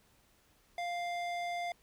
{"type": "tone with band-pass filter", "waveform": "square", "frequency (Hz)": 698.5, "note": "F5", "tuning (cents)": 0, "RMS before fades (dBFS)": -37, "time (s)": [0.78, 1.72], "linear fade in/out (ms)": 2, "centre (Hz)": 1500, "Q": 0.63, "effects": ["pink hiss -68 dBFS RMS until 1.82 s"]}